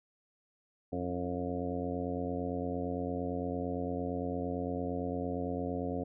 harmonic tone with a mistuned harmonic, 88.8 Hz, F2, 29 cents sharp, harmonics 1 / 2 / 3 / 4 / 5 / 6 / 7 / 8, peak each -41 / -41 / -37 / -46 / -40 / -41 / -45 / -43 dBFS, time 0.92-6.04 s, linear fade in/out 10 ms, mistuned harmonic 4, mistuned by -65 cents, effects none

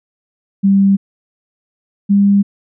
sine tone pair in turn, 196.5 / 200.4 Hz, G3 / G3, +4 / +38 cents, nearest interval unison, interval 34 cents, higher second, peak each -7 dBFS, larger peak neither, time 0.63-0.97 / 2.09-2.43 s, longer neither, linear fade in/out 20 ms, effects none

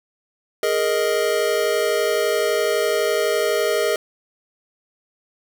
square chord, Ab suspended second, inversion none, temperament just, 415.3 / 467.2 / 623 Hz, Ab4 / Bb4 / Eb5, 0 / +4 / +2 cents, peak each -23 dBFS, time 0.63-3.96 s, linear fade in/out 2 ms, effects none

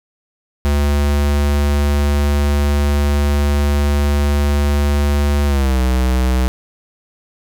square tone with pitch glide, 72.2 to 63.58 Hz, D2 to C2, -29 to -49 cents, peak -13 dBFS, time 0.65-6.48 s, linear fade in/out 0 ms, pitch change -220 cents, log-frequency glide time 5.46-5.79 s, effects none

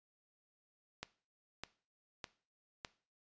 click train, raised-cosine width 0.2 ms, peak -24 dBFS, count 4, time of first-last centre 1.03-2.848 s, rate 1.65 Hz, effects noise-tail reverb RT60 0.4 s tail -18 dB re dry + resampled to 16000 Hz

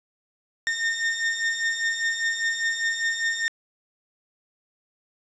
40% pulse beating tone pair, 1823 / 1828 Hz, A#6 / A#6, -39 / -34 cents, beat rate 5 Hz, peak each -28 / -24 dBFS, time 0.67-3.48 s, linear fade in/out 0 ms, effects resampled to 22050 Hz + 8-bit

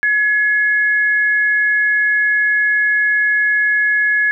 sine tone pair together, 1692.2 / 2161 Hz, G#6 / C#7, +32 / -45 cents, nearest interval major third, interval 423 cents, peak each -12 / -23 dBFS, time 0.03-4.31 s, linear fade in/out 0 ms, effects none

